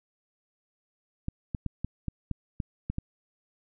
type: clicks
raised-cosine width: 5 ms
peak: -18 dBFS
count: 9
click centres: 1.284 / 1.548 / 1.663 / 1.846 / 2.083 / 2.313 / 2.602 / 2.9 / 2.984 s
effects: none